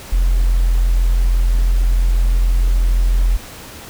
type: tone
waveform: triangle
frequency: 43.07 Hz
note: F1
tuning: 23 cents flat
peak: -7 dBFS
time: 0.12-3.37 s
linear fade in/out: 10 ms
effects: tanh soft clip ceiling -8 dBFS + pink hiss -35 dBFS RMS until 3.89 s